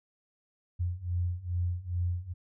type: beating tone pair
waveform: sine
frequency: 87 / 89.4 Hz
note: F2 / F2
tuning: -6 / +41 cents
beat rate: 2.4 Hz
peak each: -33 / -31 dBFS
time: 0.79-2.34 s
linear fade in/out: 20 ms
effects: none